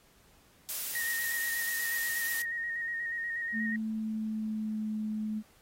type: noise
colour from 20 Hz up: blue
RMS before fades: -35 dBFS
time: 0.69-2.42 s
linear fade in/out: 0 ms
type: tone with vibrato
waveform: sine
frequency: 1864.7 Hz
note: A#6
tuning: in tune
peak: -32 dBFS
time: 0.95-3.76 s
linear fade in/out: 2 ms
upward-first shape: square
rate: 8.3 Hz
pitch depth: 23 cents each way
type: tone with pitch glide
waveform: sine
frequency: 220 to 215.1 Hz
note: A3 to A3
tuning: 0 to -39 cents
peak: -31 dBFS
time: 3.52-5.43 s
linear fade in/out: 50 ms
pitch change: -39 cents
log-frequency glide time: 3.71-4.95 s
effects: pink hiss -63 dBFS RMS until 5.61 s + AAC 48 kbps